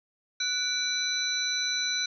sine tone cluster, 1481 / 2314 / 3981 / 5920 Hz, F#6 / D7 / B7 / F#8, +1 / -26 / +13 / 0 cents, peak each -34 / -37 / -28 / -34 dBFS, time 0.4-2.06 s, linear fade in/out 5 ms, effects none

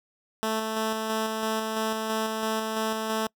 10% pulse tone with tremolo, 220 Hz, A3, in tune, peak -17 dBFS, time 0.43-3.27 s, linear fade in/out 0 ms, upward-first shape square, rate 3 Hz, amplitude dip 30%, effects noise-tail reverb RT60 0.1 s tail -26 dB re dry

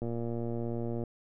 click train, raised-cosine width 2 ms, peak -23 dBFS, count 120, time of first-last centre 0.02-1.037 s, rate 117 Hz, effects none

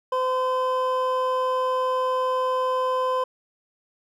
triangle tone pair together, 512.5 / 1025 Hz, C5 / C6, -36 / -36 cents, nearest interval octave, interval 1200 cents, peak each -22 dBFS, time 0.12-3.24 s, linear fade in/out 5 ms, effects none

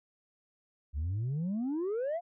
sine exponential sweep, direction up, 67.3 to 720 Hz, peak -28 dBFS, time 0.93-2.21 s, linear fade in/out 50 ms, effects tanh soft clip ceiling -29 dBFS

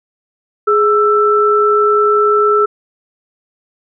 sine tone pair together, 418 / 1327 Hz, G#4 / E6, +11 / +11 cents, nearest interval octave + minor sixth, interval 2000 cents, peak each -11 dBFS, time 0.67-2.66 s, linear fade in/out 10 ms, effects none

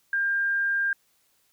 sine tone, 1600 Hz, G6, 35 cents sharp, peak -22 dBFS, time 0.13-0.93 s, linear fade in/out 2 ms, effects white hiss -67 dBFS RMS until 1.52 s

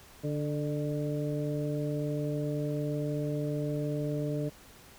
harmonic tone with a mistuned harmonic, 146.83 Hz, D3, in tune, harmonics 1 / 2 / 3 / 4, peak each -32 / -35 / -37 / -38 dBFS, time 0.23-4.5 s, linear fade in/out 20 ms, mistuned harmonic 4, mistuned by +33 cents, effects pink hiss -54 dBFS RMS until 4.98 s

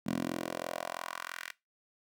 10% pulse tone with high-pass filter sweep, 43 Hz, F1, 26 cents flat, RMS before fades -38 dBFS, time 0.06-1.52 s, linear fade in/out 10 ms, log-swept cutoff 210 to 1900 Hz, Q 2.1, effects noise-tail reverb RT60 0.2 s tail -19 dB re dry

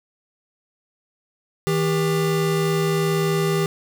square tone pair together, 160.3 / 397.7 Hz, E3 / G4, -48 / +25 cents, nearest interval octave + major third, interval 1573 cents, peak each -22 dBFS, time 1.67-3.66 s, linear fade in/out 0 ms, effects none

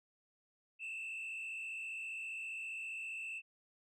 sine tone with frequency modulation, 2650 Hz, E7, 9 cents sharp, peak -38 dBFS, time 0.79-3.42 s, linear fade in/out 50 ms, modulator 55 Hz, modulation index 1.4, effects tanh soft clip ceiling -40 dBFS

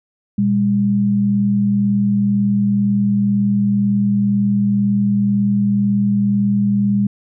sine tone pair together, 119.91 / 201.9 Hz, A#2 / G#3, +49 / -49 cents, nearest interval major sixth, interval 902 cents, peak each -22 / -13 dBFS, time 0.38-7.07 s, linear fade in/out 5 ms, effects none

